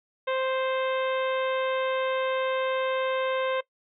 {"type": "harmonic tone", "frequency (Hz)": 523.3, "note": "C5", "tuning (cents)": 0, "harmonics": [1, 2, 3, 4, 5, 6, 7], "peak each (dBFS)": [-26, -32, -36, -38, -40, -42, -43], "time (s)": [0.27, 3.61], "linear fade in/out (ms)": 10, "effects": ["noise-tail reverb RT60 0.1 s tail -19 dB re dry"]}